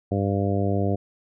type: harmonic tone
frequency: 99.3 Hz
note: G2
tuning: 23 cents sharp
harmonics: 1 / 2 / 3 / 4 / 5 / 6 / 7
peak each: -24 / -27 / -29 / -30 / -31 / -32 / -32 dBFS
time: 0.11-0.96 s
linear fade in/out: 10 ms
effects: none